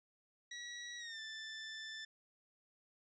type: tone with pitch glide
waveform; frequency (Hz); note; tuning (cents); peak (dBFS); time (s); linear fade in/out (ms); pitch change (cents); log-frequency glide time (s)
20% pulse; 1924 to 1764.3; B6 to A6; -46 to +4; -40; 0.51-2.05; 5; -150; 0.98-1.2
effects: resampled to 16000 Hz